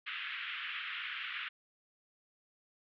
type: band-pass noise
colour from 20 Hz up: white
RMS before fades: -41 dBFS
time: 0.06-1.49 s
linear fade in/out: 10 ms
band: 1300 to 3200 Hz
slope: 48 dB/octave
effects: none